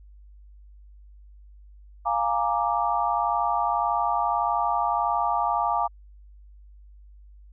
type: chord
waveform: sine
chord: Bb dominant seventh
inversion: second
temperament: equal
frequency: 698.5 / 830.6 / 932.3 / 1174.7 Hz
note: F5 / Ab5 / Bb5 / D6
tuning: 0 / 0 / 0 / 0 cents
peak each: -27 dBFS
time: 2.05-5.88 s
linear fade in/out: 20 ms
effects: added 50 Hz sine -46 dBFS peak until 7.52 s